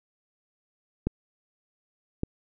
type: clicks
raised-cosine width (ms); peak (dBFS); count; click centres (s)
3; -12 / -14; 2; 1.07 / 2.234
effects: none